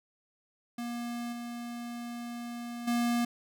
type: tone with level steps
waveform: square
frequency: 238 Hz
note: A#3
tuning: 36 cents sharp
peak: -35 / -38 / -27 dBFS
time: 0.78-3.25 s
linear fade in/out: 5 ms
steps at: 1.32 / 2.87 s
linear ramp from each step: 10 ms
effects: none